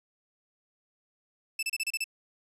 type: tone bursts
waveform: sawtooth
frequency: 2637 Hz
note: E7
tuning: in tune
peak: -25 dBFS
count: 7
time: 1.59-2.042 s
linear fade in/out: 5 ms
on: 38 ms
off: 31 ms
effects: resampled to 32000 Hz